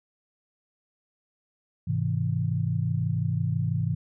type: chord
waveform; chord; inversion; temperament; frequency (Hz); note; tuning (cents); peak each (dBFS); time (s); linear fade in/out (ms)
sine; Ab augmented; none; just; 103.83 / 129.78 / 162.23; Ab2 / C3 / E3; 0 / -14 / -27; -28; 1.87-3.95; 10
effects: none